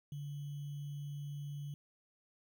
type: tone with sample-and-hold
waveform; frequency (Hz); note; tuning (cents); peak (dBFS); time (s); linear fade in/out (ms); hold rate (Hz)
sine; 144.1; D3; -33; -40; 0.12-1.74; 2; 3150
effects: none